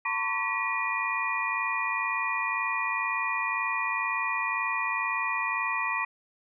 sine tone cluster, 904 / 1027 / 1129 / 1933 / 2427 Hz, A5 / C6 / C#6 / B6 / D#7, +47 / -33 / +31 / -38 / -44 cents, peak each -35 / -34 / -33 / -32 / -31 dBFS, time 0.05-6.05 s, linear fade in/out 5 ms, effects none

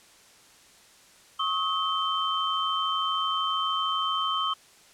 sine tone cluster, 1099 / 1272 / 3103 Hz, C#6 / D#6 / G7, -15 / +38 / -18 cents, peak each -29 dBFS, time 1.39-4.54 s, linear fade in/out 10 ms, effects white hiss -55 dBFS RMS until 4.93 s + low-pass 9000 Hz 12 dB/octave

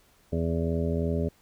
harmonic tone with a mistuned harmonic, 83 Hz, E2, 12 cents sharp, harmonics 1 / 2 / 3 / 4 / 5 / 6 / 7 / 8, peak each -29 / -30 / -32 / -42 / -32 / -43 / -35 / -45 dBFS, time 0.32-1.29 s, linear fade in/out 10 ms, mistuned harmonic 8, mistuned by -20 cents, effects pink hiss -62 dBFS RMS until 1.41 s

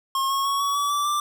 square tone with pitch steps, 1077 / 1093.3 / 1109.8 / 1126.6 / 1143.7 / 1161 / 1178.6 Hz, C6 / C#6 / C#6 / C#6 / D6 / D6 / D6, +50 / -24 / +2 / +28 / -46 / -20 / +6 cents, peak -22 dBFS, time 0.15-1.2 s, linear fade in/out 2 ms, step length 150 ms, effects none

